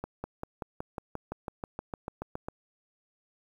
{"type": "accelerating click train", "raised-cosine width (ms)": 1, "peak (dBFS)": -21, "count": 16, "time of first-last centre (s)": [0.04, 2.485], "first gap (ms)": 200, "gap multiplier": 0.97, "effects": ["9-bit"]}